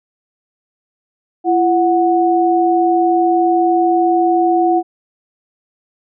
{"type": "tone pair together", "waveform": "sine", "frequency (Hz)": [339.2, 736], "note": ["E4", "F#5"], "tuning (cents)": [50, -9], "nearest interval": "octave + minor second", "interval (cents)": 1341, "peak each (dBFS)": -13, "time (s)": [1.44, 4.83], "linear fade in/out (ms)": 50, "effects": []}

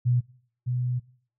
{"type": "tone pair in turn", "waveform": "sine", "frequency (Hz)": [122.9, 124.18], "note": ["B2", "B2"], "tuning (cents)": [-8, 10], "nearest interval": "unison", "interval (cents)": 18, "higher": "second", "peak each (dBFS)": [-19, -24], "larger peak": "first", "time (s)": [[0.05, 0.21], [0.66, 1]], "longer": "second", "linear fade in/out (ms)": 20, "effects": ["noise-tail reverb RT60 0.5 s tail -20 dB re dry"]}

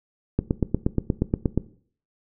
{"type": "click train", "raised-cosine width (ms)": 3, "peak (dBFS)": -7, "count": 11, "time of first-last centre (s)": [0.39, 1.576], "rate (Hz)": 8.43, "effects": ["noise-tail reverb RT60 0.5 s tail -17 dB re dry"]}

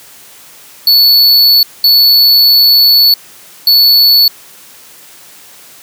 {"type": "tone bursts at uneven times", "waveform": "square", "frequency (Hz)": 4436, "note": "C#8", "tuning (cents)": 0, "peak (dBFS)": -4, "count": 3, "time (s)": [[0.87, 1.63], [1.84, 3.14], [3.67, 4.28]], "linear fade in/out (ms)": 2, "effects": ["white hiss -37 dBFS RMS until 5.82 s", "high-pass 100 Hz 12 dB/octave"]}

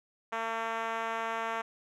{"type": "tone with band-pass filter", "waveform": "5% pulse", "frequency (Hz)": 226.4, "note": "A3", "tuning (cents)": 50, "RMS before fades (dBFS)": -34, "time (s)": [0.32, 1.62], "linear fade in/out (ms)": 10, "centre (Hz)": 900, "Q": 1, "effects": []}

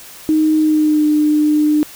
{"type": "tone with pitch glide", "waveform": "sine", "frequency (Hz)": [311.1, 301.4], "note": ["D#4", "D4"], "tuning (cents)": [0, 45], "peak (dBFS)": -10, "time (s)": [0.29, 1.83], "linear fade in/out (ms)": 0, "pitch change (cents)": -55, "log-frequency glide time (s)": [0.57, 1.07], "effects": ["white hiss -37 dBFS RMS until 1.95 s"]}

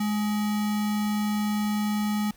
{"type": "tone with sample-and-hold", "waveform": "sine", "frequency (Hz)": 209.9, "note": "G#3", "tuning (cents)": 19, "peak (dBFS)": -23, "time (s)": [0, 2.31], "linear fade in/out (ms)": 5, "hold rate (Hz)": 1050, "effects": ["pink hiss -56 dBFS RMS until 2.36 s"]}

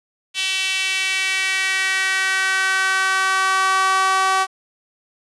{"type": "tone with high-pass filter sweep", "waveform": "sawtooth", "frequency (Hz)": 381, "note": "G4", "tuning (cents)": -49, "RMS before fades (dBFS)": -19, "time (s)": [0.34, 4.47], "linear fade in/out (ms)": 50, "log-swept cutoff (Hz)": [2900, 950], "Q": 3.1, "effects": ["resampled to 24000 Hz", "8-bit"]}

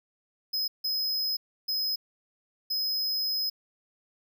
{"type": "tone bursts at uneven times", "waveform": "square", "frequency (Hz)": 5080, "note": "D#8", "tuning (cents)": 35, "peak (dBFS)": -27, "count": 4, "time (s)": [[0.53, 0.68], [0.84, 1.37], [1.68, 1.96], [2.7, 3.5]], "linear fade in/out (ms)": 10, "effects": []}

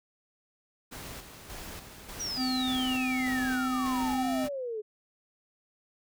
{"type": "noise with tremolo", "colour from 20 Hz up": "pink", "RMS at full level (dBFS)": -42, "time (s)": [0.91, 4.49], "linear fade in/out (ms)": 20, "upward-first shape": "square", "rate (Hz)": 1.7, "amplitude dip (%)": 50}
{"type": "exponential sweep", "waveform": "sine", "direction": "down", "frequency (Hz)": [5920, 415.3], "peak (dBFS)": -32, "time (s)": [2.19, 4.82], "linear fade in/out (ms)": 20}
{"type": "tone with pitch glide", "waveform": "square", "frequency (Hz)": [256.8, 260.4], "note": ["C4", "C4"], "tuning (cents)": [-32, -8], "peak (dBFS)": -29, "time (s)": [2.36, 4.49], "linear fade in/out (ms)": 50, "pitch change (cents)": 24, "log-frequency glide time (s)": [4.17, 4.26]}
{"effects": []}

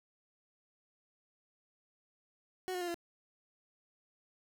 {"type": "tone with pitch steps", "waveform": "30% pulse", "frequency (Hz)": [370, 360.5, 351.3, 342.2], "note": ["F#4", "F#4", "F4", "F4"], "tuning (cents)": [0, -45, 10, -35], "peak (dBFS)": -33, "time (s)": [2.68, 2.944], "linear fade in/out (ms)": 0, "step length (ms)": 66, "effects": []}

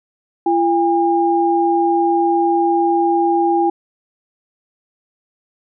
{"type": "tone pair together", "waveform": "sine", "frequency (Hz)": [340, 808.7], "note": ["F4", "G#5"], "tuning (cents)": [-46, -46], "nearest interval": "octave + minor third", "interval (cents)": 1500, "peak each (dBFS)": -15, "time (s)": [0.46, 3.7], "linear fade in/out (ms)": 5, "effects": []}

